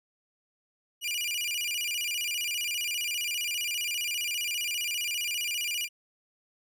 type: tone with vibrato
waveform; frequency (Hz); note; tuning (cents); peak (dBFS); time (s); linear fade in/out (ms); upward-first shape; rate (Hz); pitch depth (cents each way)
sawtooth; 2637; E7; 0; -26; 1.01-5.89; 50; square; 15; 170
effects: none